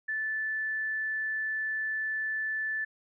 sine tone, 1751 Hz, A6, 9 cents flat, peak -29 dBFS, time 0.08-2.85 s, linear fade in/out 10 ms, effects none

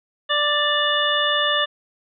harmonic tone with a mistuned harmonic, 589 Hz, D5, 5 cents sharp, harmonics 1 / 2 / 3 / 5 / 6, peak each -25 / -24 / -23 / -24 / -23 dBFS, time 0.29-1.66 s, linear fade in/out 20 ms, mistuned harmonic 5, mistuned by -22 cents, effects none

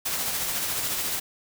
white noise with tremolo, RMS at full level -27 dBFS, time 0.05-1.2 s, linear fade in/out 10 ms, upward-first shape sine, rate 14 Hz, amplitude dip 30%, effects none

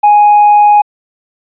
triangle tone with tanh clipping, 830.6 Hz, G#5, in tune, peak -3 dBFS, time 0.03-0.82 s, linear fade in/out 10 ms, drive 6 dB, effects resampled to 8000 Hz

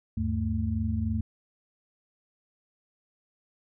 sine tone cluster, 77.4 / 100.7 / 221.8 Hz, D#2 / G2 / A3, -9 / +47 / +14 cents, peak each -30 dBFS, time 0.17-1.21 s, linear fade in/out 5 ms, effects none

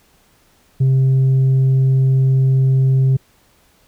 sine tone with tanh clipping, 132.5 Hz, C3, 22 cents sharp, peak -11 dBFS, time 0.8-3.17 s, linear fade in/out 10 ms, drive 2 dB, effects pink hiss -55 dBFS RMS until 3.87 s

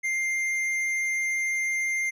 triangle tone with tanh clipping, 2102 Hz, C7, 7 cents sharp, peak -26 dBFS, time 0.03-2.11 s, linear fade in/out 20 ms, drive 13 dB, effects none

